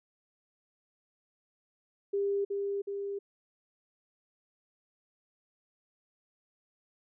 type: tone with echo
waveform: sine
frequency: 400 Hz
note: G4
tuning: 35 cents sharp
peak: -27 dBFS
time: 2.13-2.45 s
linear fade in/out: 10 ms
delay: 370 ms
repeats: 2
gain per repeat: -3 dB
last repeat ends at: 3.19 s
effects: none